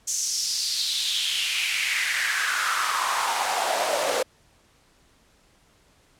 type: noise with high-pass filter sweep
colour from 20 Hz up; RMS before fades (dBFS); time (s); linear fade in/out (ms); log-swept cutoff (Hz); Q
pink; -25; 0.07-4.23; 10; 6600 to 520; 4.3
effects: pink hiss -60 dBFS RMS until 6.19 s + low-pass 10000 Hz 12 dB/octave